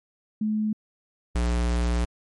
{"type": "tone pair in turn", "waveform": ["sine", "square"], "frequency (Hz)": [214.5, 59.43], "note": ["A3", "A#1"], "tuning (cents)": [-44, 34], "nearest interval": "octave + minor seventh", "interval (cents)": 2222, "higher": "first", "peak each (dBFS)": [-22, -22], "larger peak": "neither", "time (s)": [[0.41, 0.73], [1.35, 2.05]], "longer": "second", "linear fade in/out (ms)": 5, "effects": ["MP3 48 kbps"]}